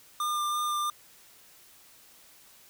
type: tone with vibrato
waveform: square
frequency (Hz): 1200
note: D6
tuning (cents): +37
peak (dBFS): -28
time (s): 0.2-0.9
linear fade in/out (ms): 2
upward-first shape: sine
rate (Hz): 3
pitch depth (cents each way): 11
effects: white hiss -56 dBFS RMS until 2.69 s